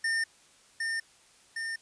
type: tone with echo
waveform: square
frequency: 1813 Hz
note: A#6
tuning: 49 cents flat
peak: -27 dBFS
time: 0.04-0.24 s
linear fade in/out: 5 ms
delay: 760 ms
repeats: 2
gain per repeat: -3 dB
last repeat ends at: 1.76 s
effects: white hiss -60 dBFS RMS until 1.81 s + resampled to 22050 Hz